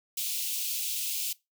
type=high-pass noise; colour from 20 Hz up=white; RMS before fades=-32 dBFS; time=0.17-1.33 s; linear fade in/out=5 ms; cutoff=2500 Hz; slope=48 dB/octave; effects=noise-tail reverb RT60 0.2 s tail -21 dB re dry